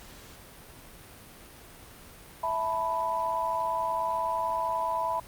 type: chord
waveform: sine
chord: E suspended fourth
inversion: none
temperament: just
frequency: 659.3 / 879 / 988.9 Hz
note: E5 / A5 / B5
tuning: 0 / -2 / +2 cents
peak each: -33 / -34 / -28 dBFS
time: 2.43-5.2 s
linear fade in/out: 5 ms
effects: pink hiss -49 dBFS RMS until 5.27 s + Opus 48 kbps